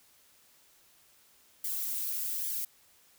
violet noise with flanger, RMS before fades -34 dBFS, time 1.64-2.65 s, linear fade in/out 5 ms, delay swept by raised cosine 0.74 to 3.74 ms, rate 1.2 Hz, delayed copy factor -0.7, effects white hiss -63 dBFS RMS until 3.18 s

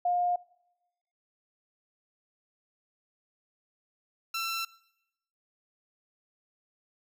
sine / 15% pulse tone pair in turn, 710 / 1344.2 Hz, F5 / E6, +28 / +33 cents, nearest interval major seventh, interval 1105 cents, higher second, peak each -24 dBFS, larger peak neither, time 0.05-0.36 / 4.34-4.65 s, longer neither, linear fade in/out 5 ms, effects noise-tail reverb RT60 0.9 s tail -23 dB re dry

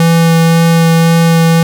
square tone with vibrato, 165.7 Hz, E3, 9 cents sharp, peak -6 dBFS, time 0-1.63 s, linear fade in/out 2 ms, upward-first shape sine, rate 1.9 Hz, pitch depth 9 cents each way, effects none

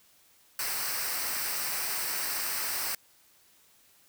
white noise with comb filter, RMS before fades -32 dBFS, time 0.59-2.95 s, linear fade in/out 2 ms, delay 0.29 ms, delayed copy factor -0.6, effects white hiss -62 dBFS RMS until 4.08 s

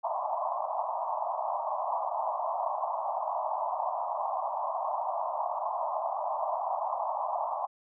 pink band-pass noise, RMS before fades -32 dBFS, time 0.03-7.67 s, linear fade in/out 20 ms, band 620 to 1100 Hz, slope 96 dB/octave, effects none

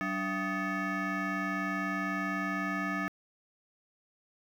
sine tone with frequency modulation, 773 Hz, G5, 24 cents flat, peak -28 dBFS, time 0.01-3.08 s, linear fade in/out 0 ms, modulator 482 Hz, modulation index 2.7, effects tanh soft clip ceiling -28 dBFS + 10-bit

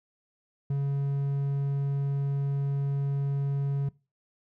triangle tone, 139.7 Hz, C#3, 14 cents sharp, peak -23 dBFS, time 0.7-3.89 s, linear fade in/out 5 ms, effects noise-tail reverb RT60 0.3 s tail -22 dB re dry

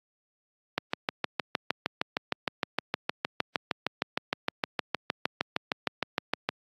click train, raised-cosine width 0.3 ms, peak -9 dBFS, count 38, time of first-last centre 0.78-6.49 s, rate 6.48 Hz, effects high-pass 150 Hz 12 dB/octave + AAC 32 kbps

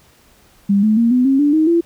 sine tone with pitch steps, 200 / 215.6 / 232.4 / 250.5 / 270.1 / 291.1 / 313.8 / 338.3 Hz, G3 / A3 / A#3 / B3 / C#4 / D4 / D#4 / E4, +35 / -35 / -5 / +25 / -45 / -15 / +15 / +45 cents, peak -10 dBFS, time 0.69-1.81 s, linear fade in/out 10 ms, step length 140 ms, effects pink hiss -51 dBFS RMS until 1.85 s

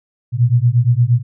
sine beating tone pair, 116.54 / 125.14 Hz, A#2 / B2, 0 / +23 cents, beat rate 8.6 Hz, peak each -13 dBFS, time 0.32-1.23 s, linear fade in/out 50 ms, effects none

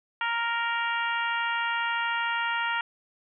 harmonic tone, 466.2 Hz, A#4, in tune, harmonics 2 / 3 / 4 / 5 / 6 / 7, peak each -30 / -30 / -32 / -37 / -35 / -42 dBFS, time 0.21-2.81 s, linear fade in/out 2 ms, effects none

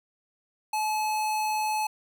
square tone, 859 Hz, A5, 42 cents flat, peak -26 dBFS, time 0.73-1.87 s, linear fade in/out 5 ms, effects none

